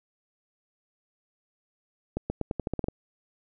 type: accelerating click train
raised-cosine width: 2 ms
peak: -15 dBFS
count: 10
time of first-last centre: 2.17-2.884 s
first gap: 130 ms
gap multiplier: 0.87
effects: none